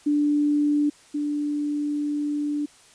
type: tone pair in turn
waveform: sine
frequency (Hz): 293.7 / 293.7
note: D4 / D4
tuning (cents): 0 / 0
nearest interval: unison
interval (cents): 0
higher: neither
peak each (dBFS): -18 / -23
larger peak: first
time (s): 0.06-0.9 / 1.14-2.66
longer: second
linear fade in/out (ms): 10
effects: white hiss -53 dBFS RMS until 2.94 s + resampled to 22050 Hz